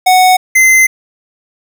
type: tone pair in turn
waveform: square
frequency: 740 / 2065 Hz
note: F#5 / C7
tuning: 0 / -23 cents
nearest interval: octave + tritone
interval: 1777 cents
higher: second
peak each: -5 dBFS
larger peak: neither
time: 0.06-0.37 / 0.55-0.87 s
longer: second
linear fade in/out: 10 ms
effects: none